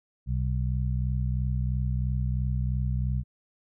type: harmonic tone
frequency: 63 Hz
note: B1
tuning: 35 cents sharp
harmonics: 1 / 2 / 3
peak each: -27 / -28 / -36 dBFS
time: 0.26-3.24 s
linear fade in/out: 50 ms
effects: none